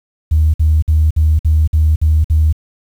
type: tone bursts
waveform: sine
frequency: 77.78 Hz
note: D#2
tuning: in tune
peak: -7 dBFS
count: 8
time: 0.31-2.528 s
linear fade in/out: 10 ms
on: 230 ms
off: 54 ms
effects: tanh soft clip ceiling -3 dBFS + 7-bit